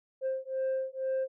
sine beating tone pair, 526 / 528.1 Hz, C5 / C5, +9 / +16 cents, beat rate 2.1 Hz, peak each -31 dBFS, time 0.21-1.28 s, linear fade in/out 50 ms, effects tanh soft clip ceiling -26 dBFS

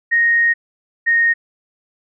sine tone pair in turn, 1864.7 / 1855.8 Hz, A#6 / A#6, 0 / -8 cents, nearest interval unison, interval 8 cents, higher first, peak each -11 dBFS, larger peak neither, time 0.11-0.54 / 1.06-1.34 s, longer first, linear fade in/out 20 ms, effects none

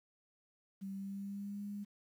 sine tone with pitch glide, 194.6 to 203.8 Hz, G3 to G#3, -12 to -32 cents, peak -40 dBFS, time 0.81-1.85 s, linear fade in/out 20 ms, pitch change +80 cents, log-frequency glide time 0.92-1.64 s, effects 11-bit

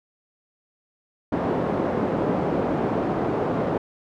pink band-pass noise, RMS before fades -24 dBFS, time 1.32-3.78 s, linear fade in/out 5 ms, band 200 to 700 Hz, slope 12 dB/octave, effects none

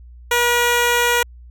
10% pulse tone, 480.2 Hz, B4, 49 cents flat, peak -6 dBFS, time 0.31-1.23 s, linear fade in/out 5 ms, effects added 60 Hz sine -38 dBFS peak until 1.5 s

